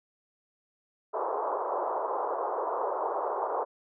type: band-pass noise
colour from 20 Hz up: white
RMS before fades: -31 dBFS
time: 1.13-3.65 s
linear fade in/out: 20 ms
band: 390 to 1100 Hz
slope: 48 dB/octave
effects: none